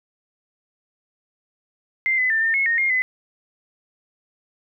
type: tone with pitch steps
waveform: sine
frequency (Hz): 2088 / 2016 / 1787 / 1810 / 2178 / 1852 / 2128 / 2024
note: C7 / B6 / A6 / A6 / C#7 / A#6 / C7 / B6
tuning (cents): -4 / +35 / +26 / +48 / -31 / -12 / +29 / +42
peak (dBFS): -17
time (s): 2.06-3.02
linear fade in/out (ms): 0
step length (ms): 120
effects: none